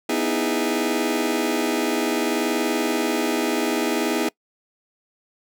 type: chord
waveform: sawtooth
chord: E major seventh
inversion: second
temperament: just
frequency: 247.2 / 309 / 329.6 / 412 Hz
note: B3 / D#4 / E4 / G#4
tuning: +2 / -12 / 0 / -14 cents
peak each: -22 dBFS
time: 0.09-4.29 s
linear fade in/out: 5 ms
effects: noise-tail reverb RT60 0.1 s tail -24 dB re dry